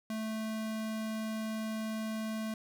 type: tone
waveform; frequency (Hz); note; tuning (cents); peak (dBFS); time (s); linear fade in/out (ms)
square; 219.3; A3; -6; -35; 0.1-2.54; 2
effects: none